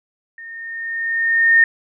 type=tone with level ramp; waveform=sine; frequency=1831 Hz; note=A#6; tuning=32 cents flat; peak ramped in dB=-33 to -7 dBFS; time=0.38-1.64 s; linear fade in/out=2 ms; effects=none